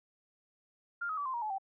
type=tone with pitch steps; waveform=sine; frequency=1400 / 1269.1 / 1150.4 / 1042.8 / 945.2 / 856.8 / 776.7 Hz; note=F6 / D#6 / D6 / C6 / A#5 / A5 / G5; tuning=+4 / +34 / -36 / -6 / +24 / -46 / -16 cents; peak=-33 dBFS; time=1.01-1.584 s; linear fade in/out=10 ms; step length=82 ms; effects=none